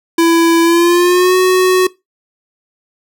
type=tone with pitch glide; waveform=square; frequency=333.3 to 369.8 Hz; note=E4 to F#4; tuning=+19 to -1 cents; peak=-8 dBFS; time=0.18-1.87 s; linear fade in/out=5 ms; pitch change=+180 cents; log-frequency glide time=0.62-1.36 s; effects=noise-tail reverb RT60 0.2 s tail -20 dB re dry